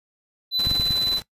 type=tone; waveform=triangle; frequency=4006 Hz; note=B7; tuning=24 cents sharp; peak=-19 dBFS; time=0.51-1.21 s; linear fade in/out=50 ms
type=noise with tremolo; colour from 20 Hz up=pink; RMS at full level=-33 dBFS; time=0.59-1.22 s; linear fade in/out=0 ms; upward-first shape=sine; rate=19 Hz; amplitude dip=65%
type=clicks; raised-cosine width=5 ms; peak=-16 dBFS; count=4; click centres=0.67 / 0.714 / 0.798 / 0.907 s
effects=noise-tail reverb RT60 0.1 s tail -18 dB re dry + resampled to 32000 Hz